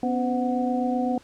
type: tone cluster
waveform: sine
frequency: 248.3 / 276.1 / 510 / 738 Hz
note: B3 / C#4 / C5 / F#5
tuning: +9 / -7 / -44 / -5 cents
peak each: -24 / -32 / -30 / -28 dBFS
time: 0.03-1.18 s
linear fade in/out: 2 ms
effects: pink hiss -54 dBFS RMS until 1.23 s + low-pass 8000 Hz 12 dB/octave